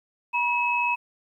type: tone pair together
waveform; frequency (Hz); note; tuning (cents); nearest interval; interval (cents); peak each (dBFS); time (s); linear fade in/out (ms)
sine; 965 / 2576; B5 / E7; -40 / -41; octave + perfect fourth; 1699; -24; 0.33-0.96; 20
effects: 10-bit